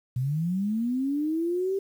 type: linear sweep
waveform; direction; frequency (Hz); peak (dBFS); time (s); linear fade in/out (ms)
sine; up; 120.3 to 395.5; -24; 0.16-1.79; 5
effects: 9-bit